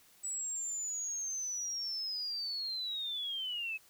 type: linear sweep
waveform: sine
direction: down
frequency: 7902 to 2552 Hz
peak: -35 dBFS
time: 0.23-3.78 s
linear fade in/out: 20 ms
effects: white hiss -63 dBFS RMS until 3.89 s